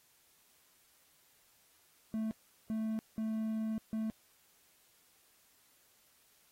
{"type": "tone bursts at uneven times", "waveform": "triangle", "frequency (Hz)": 220, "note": "A3", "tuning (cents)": 0, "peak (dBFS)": -31, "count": 4, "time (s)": [[2.14, 2.31], [2.7, 2.99], [3.18, 3.78], [3.93, 4.1]], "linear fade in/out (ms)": 0, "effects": ["white hiss -68 dBFS RMS until 6.51 s", "AAC 48 kbps"]}